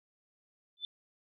sine tone with exponential growth, 3520 Hz, A7, in tune, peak -31 dBFS, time 0.77-0.85 s, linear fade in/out 1 ms, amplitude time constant 16 ms, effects none

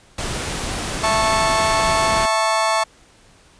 pink noise, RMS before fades -25 dBFS, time 0.18-2.26 s, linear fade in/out 5 ms
35% pulse chord, A major, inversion second, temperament just, 660 / 880 / 1100 Hz, E5 / A5 / C#6, +2 / 0 / -14 cents, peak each -19 dBFS, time 1.03-2.84 s, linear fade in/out 10 ms
effects pink hiss -51 dBFS RMS until 3.59 s + resampled to 22050 Hz

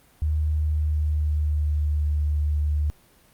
sine tone with pitch glide, 76.6 to 74.51 Hz, D#2 to D2, -27 to +26 cents, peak -20 dBFS, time 0.22-2.9 s, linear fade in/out 0 ms, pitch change -47 cents, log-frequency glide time 0.53-2.06 s, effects pink hiss -57 dBFS RMS until 3.33 s + Opus 32 kbps

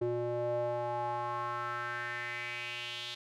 square tone with band-pass filter sweep, 120.1 Hz, B2, 48 cents flat, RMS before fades -36 dBFS, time 0.01-3.15 s, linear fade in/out 10 ms, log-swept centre 410 to 3600 Hz, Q 3.9, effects none

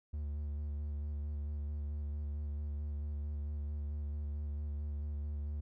triangle tone with vibrato, 73.42 Hz, D2, in tune, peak -34 dBFS, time 0.13-5.61 s, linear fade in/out 10 ms, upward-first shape square, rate 4.5 Hz, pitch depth 19 cents each way, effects none

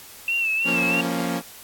sine tone with vibrato, 2676 Hz, E7, 25 cents sharp, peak -20 dBFS, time 0.28-1.01 s, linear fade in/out 2 ms, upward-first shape sine, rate 3.1 Hz, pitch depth 59 cents each way
sawtooth chord, Bb minor, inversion second, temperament equal, 174.61 / 233.1 / 277.2 Hz, F3 / Bb3 / Db4, 0 / 0 / 0 cents, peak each -24 dBFS, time 0.64-1.42 s, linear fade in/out 50 ms
effects white hiss -43 dBFS RMS until 1.63 s + AAC 64 kbps

